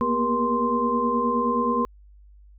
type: tone cluster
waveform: sine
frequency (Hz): 232.8 / 242.3 / 401 / 477.7 / 1044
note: A#3 / B3 / G4 / A#4 / C6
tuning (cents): -2 / -33 / +39 / +42 / -4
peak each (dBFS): -30 / -26 / -32 / -27 / -23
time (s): 0.01-1.85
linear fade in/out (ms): 0
effects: added 50 Hz sine -47 dBFS peak until 2.58 s